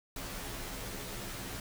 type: noise with comb filter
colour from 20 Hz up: pink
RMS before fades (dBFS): -41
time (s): 0.16-1.6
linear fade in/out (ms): 2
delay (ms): 13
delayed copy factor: -0.9
effects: none